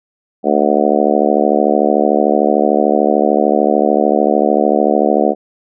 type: harmonic tone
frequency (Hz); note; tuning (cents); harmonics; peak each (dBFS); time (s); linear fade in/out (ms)
73.42; D2; 0; 3 / 4 / 5 / 6 / 7 / 8 / 9 / 10; -18 / -18 / -18 / -18 / -18 / -18 / -18 / -18; 0.43-5.35; 50
effects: none